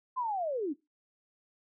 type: linear sweep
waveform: sine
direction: down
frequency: 1046.5 to 260.1 Hz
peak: -30 dBFS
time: 0.16-0.74 s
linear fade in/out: 20 ms
effects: noise-tail reverb RT60 0.2 s tail -19 dB re dry